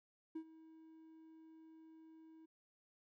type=tone with ADSR envelope; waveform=triangle; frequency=320.4 Hz; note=E4; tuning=49 cents flat; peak=-38 dBFS; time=0.35-2.46 s; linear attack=10 ms; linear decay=74 ms; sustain=-18 dB; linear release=10 ms; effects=tanh soft clip ceiling -35 dBFS